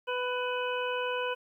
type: harmonic tone with a mistuned harmonic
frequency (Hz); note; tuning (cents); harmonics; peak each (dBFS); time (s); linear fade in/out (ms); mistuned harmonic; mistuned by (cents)
497.3; B4; +12; 1 / 2 / 3 / 5 / 6; -32 / -35 / -37 / -39 / -40; 0.07-1.35; 20; 5; +25
effects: 11-bit